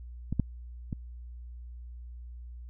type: clicks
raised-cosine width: 5 ms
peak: -18 / -12 / -20 dBFS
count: 3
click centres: 0.326 / 0.397 / 0.928 s
effects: added 60 Hz sine -41 dBFS peak until 2.69 s